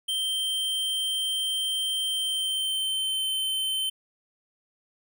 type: tone with pitch glide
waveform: square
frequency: 3136 to 3086 Hz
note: G7 to G7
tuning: 0 to -28 cents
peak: -26 dBFS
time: 0.08-3.9 s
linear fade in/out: 10 ms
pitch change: -28 cents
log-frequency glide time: 2.06-3.28 s
effects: none